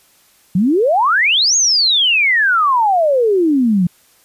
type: exponential two-way sweep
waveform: sine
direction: up then down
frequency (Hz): 168.9 to 6740 to 168.9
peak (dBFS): -10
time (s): 0.55-3.87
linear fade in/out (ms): 5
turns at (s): 1.56
effects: white hiss -52 dBFS RMS until 4.24 s + resampled to 32000 Hz

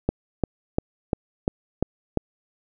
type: click train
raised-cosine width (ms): 2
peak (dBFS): -7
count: 7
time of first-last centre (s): 0.09-2.173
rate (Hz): 2.88
effects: none

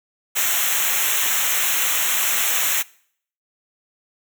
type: noise with comb filter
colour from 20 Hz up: white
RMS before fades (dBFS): -20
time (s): 0.35-2.83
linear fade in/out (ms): 20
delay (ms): 0.21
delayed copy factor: -0.95
effects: noise-tail reverb RT60 0.6 s tail -23 dB re dry

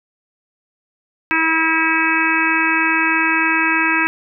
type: harmonic tone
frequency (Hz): 323.2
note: E4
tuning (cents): -34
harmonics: 1 / 3 / 4 / 5 / 6 / 7 / 8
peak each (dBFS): -22 / -22 / -24 / -19 / -23 / -22 / -20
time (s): 1.31-4.07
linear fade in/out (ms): 0
effects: none

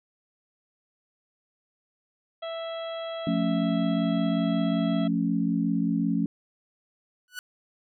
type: harmonic tone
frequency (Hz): 660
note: E5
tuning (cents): +2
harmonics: 1 / 2 / 3 / 4 / 5 / 6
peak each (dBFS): -32 / -41 / -47 / -51 / -42 / -53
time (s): 2.42-5.08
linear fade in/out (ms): 10
type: chord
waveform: sine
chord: F augmented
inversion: none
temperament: equal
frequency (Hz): 174.61 / 220 / 277.2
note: F3 / A3 / C#4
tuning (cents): 0 / 0 / 0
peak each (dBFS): -27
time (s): 3.27-6.26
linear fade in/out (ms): 2
type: tone with exponential growth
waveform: sawtooth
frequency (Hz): 1480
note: F#6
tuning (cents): 0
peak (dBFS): -27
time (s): 7.28-7.39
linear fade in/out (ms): 1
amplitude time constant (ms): 23
effects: none

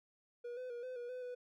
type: tone with pitch steps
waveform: triangle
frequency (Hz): 480.8 / 506 / 478 / 509 / 481.9 / 504 / 494.2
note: B4 / B4 / A#4 / C5 / B4 / B4 / B4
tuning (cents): -46 / +42 / +43 / -48 / -43 / +35 / +1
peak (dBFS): -40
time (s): 0.44-1.35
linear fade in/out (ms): 10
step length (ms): 130
effects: none

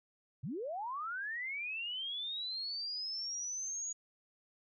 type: linear sweep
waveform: sine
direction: up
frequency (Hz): 104.3 to 6790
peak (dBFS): -37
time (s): 0.43-3.93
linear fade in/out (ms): 10
effects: none

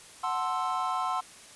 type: chord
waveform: triangle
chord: F# half-diminished seventh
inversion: none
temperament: equal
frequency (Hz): 740 / 880 / 1046.5 / 1318.5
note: F#5 / A5 / C6 / E6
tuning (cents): 0 / 0 / 0 / 0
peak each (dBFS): -31 / -35 / -29 / -32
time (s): 0.23-1.21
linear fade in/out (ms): 10
effects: white hiss -50 dBFS RMS until 1.55 s + resampled to 24000 Hz

